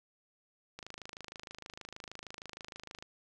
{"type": "click train", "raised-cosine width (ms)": 0.2, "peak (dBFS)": -27, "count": 60, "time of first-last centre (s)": [0.79, 3.025], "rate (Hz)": 26.4, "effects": []}